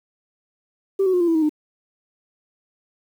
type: tone with pitch steps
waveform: sine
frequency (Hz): 389.5 / 373.6 / 358.4 / 343.8 / 329.8 / 316.4 / 303.5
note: G4 / F#4 / F4 / F4 / E4 / D#4 / D#4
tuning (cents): -11 / +17 / +45 / -27 / +1 / +29 / -43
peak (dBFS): -14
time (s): 0.99-1.494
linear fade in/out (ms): 10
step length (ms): 72
effects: tanh soft clip ceiling -12 dBFS + 8-bit